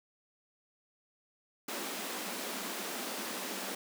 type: high-pass noise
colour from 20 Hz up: pink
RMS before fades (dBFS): -39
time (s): 1.68-3.75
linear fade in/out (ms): 5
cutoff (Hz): 190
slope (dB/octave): 96
effects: none